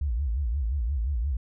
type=tone with vibrato; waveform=sine; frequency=63.4 Hz; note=B1; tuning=46 cents sharp; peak=-24 dBFS; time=0.01-1.37 s; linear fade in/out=5 ms; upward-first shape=sine; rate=5.7 Hz; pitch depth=270 cents each way; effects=none